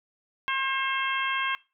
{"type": "harmonic tone", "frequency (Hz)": 535, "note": "C5", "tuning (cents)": 38, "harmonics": [2, 3, 4, 5, 6], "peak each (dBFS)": [-29, -31, -32, -33, -34], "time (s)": [0.48, 1.55], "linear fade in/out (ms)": 0, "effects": ["noise-tail reverb RT60 0.3 s tail -22 dB re dry"]}